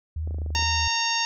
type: tone with vibrato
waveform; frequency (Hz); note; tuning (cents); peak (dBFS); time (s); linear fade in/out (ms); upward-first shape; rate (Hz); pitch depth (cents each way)
sine; 77.78; D#2; 0; -26; 0.16-0.88; 5; sine; 2.3; 30
type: clicks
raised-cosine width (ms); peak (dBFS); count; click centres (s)
2; -27; 10; 0.275 / 0.309 / 0.345 / 0.385 / 0.418 / 0.462 / 0.505 / 0.56 / 0.593 / 0.625
type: harmonic tone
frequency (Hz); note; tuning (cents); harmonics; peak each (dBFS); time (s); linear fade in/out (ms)
921; A#5; -21; 1 / 2 / 3 / 4 / 5 / 6 / 7; -28 / -31 / -29 / -32 / -31 / -29 / -32; 0.55-1.25; 0
effects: none